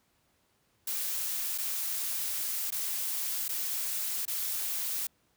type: noise with dropouts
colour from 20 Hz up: blue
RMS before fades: -33 dBFS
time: 0.87-5.07 s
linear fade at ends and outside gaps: 5 ms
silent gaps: 1.579-1.583 / 2.705-2.721 / 3.482-3.49 / 4.254-4.278 s
effects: pink hiss -71 dBFS RMS until 5.36 s + high-pass 60 Hz 12 dB/octave